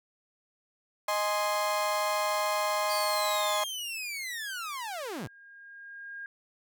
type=chord; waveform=35% pulse; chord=Ab major; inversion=second; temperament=equal; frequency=622.3 / 830.6 / 1046.5 Hz; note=Eb5 / Ab5 / C6; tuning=0 / 0 / 0 cents; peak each=-29 / -32 / -29 dBFS; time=1.08-3.64 s; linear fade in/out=5 ms
type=linear sweep; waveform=sawtooth; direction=down; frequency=4699 to 77.78 Hz; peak=-31 dBFS; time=2.89-5.28 s; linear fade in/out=20 ms
type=tone with exponential growth; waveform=sine; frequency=1619 Hz; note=G#6; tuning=45 cents flat; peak=-37 dBFS; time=3.73-6.26 s; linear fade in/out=1 ms; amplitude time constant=550 ms
effects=none